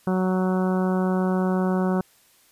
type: harmonic tone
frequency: 185.6 Hz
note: F#3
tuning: 6 cents sharp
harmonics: 1 / 2 / 3 / 4 / 5 / 6 / 7 / 8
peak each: -21 / -27 / -31 / -33 / -35 / -37 / -38 / -39 dBFS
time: 0.07-2.01 s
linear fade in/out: 2 ms
effects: white hiss -58 dBFS RMS until 2.51 s + resampled to 32000 Hz